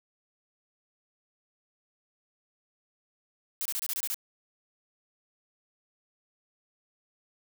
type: noise bursts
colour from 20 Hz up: blue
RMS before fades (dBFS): -32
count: 8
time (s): 3.61-4.144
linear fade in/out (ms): 0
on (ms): 44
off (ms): 26
effects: none